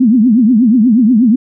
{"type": "tone with vibrato", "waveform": "sine", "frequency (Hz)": 233.1, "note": "A#3", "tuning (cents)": 0, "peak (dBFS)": -5, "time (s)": [0, 1.36], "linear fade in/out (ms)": 10, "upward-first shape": "triangle", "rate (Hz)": 8.3, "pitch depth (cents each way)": 260, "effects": []}